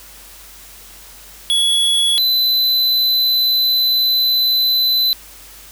square tone pair in turn, 3373 / 4019 Hz, G#7 / B7, +26 / +30 cents, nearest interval minor third, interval 304 cents, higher second, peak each -13 dBFS, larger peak neither, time 1.5-2.18 / 2.18-5.13 s, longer second, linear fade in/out 0 ms, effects added 49 Hz sine -46 dBFS peak until 5.71 s + white hiss -40 dBFS RMS until 5.71 s

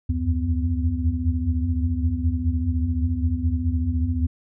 sine tone cluster, 75.4 / 79.5 / 84.6 / 89.6 / 251.7 Hz, D2 / D#2 / E2 / F2 / B3, +46 / +38 / +45 / +45 / +33 cents, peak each -24 / -31 / -29 / -25 / -27 dBFS, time 0.09-4.27 s, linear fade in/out 10 ms, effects none

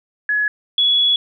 sine tone pair in turn, 1691 / 3382 Hz, G#6 / G#7, +31 / +31 cents, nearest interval octave, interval 1200 cents, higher second, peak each -15 / -12 dBFS, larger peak second, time 0.29-0.48 / 0.78-1.16 s, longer second, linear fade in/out 2 ms, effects none

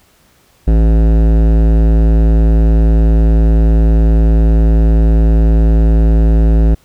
sine tone with hard clipping, 55 Hz, A1, in tune, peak -8 dBFS, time 0.67-6.75 s, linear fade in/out 10 ms, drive 16 dB, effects pink hiss -51 dBFS RMS until 6.84 s

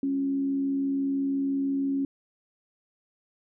sine tone with frequency modulation, 274.2 Hz, C#4, 19 cents flat, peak -24 dBFS, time 0.03-2.05 s, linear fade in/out 2 ms, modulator 74 Hz, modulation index 0.25, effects none

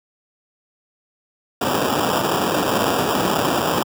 white noise with sample-and-hold, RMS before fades -19 dBFS, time 1.61-3.83 s, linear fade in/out 5 ms, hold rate 2100 Hz, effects high-pass 150 Hz 12 dB/octave

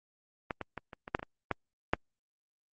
clicks, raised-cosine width 0.5 ms, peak -18 / -21 / -23 / -28 / -26 / -12 / -24 / -24 / -14 / -9 dBFS, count 10, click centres 0.508 / 0.613 / 0.777 / 0.932 / 1.079 / 1.149 / 1.194 / 1.229 / 1.513 / 1.935 s, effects Opus 32 kbps

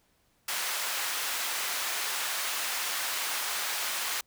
pink high-pass noise, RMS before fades -32 dBFS, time 0.48-4.21 s, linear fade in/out 5 ms, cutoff 1100 Hz, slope 12 dB/octave, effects pink hiss -69 dBFS RMS until 4.26 s

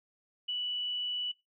sine tone, 2958 Hz, F#7, 1 cent flat, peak -31 dBFS, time 0.48-1.32 s, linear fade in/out 10 ms, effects noise-tail reverb RT60 0.2 s tail -19 dB re dry

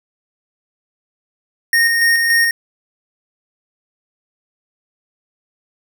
square tone with tremolo, 1851 Hz, A#6, 13 cents flat, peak -11 dBFS, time 1.73-2.51 s, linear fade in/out 2 ms, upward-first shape square, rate 3.5 Hz, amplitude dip 30%, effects none

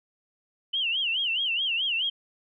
sine tone with vibrato, 2956 Hz, F#7, 2 cents flat, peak -24 dBFS, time 0.73-2.1 s, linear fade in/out 10 ms, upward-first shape sine, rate 4.7 Hz, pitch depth 180 cents each way, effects none

